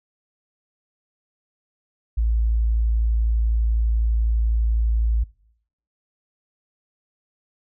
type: tone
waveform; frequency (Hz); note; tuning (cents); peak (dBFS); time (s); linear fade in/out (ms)
sine; 56; A1; +31; -17; 2.17-5.24; 10
effects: noise-tail reverb RT60 0.7 s tail -22 dB re dry